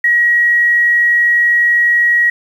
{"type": "tone", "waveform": "sine", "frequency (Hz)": 1904, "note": "A#6", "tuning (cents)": 36, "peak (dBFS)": -8, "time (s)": [0.04, 2.3], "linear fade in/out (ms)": 5, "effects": ["7-bit"]}